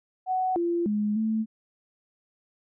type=tone with pitch steps; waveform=sine; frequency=745 / 343.1 / 209.4 / 220 Hz; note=F#5 / F4 / G#3 / A3; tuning=+12 / -31 / +15 / 0 cents; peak=-23 dBFS; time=0.26-1.46 s; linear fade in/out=50 ms; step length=300 ms; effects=none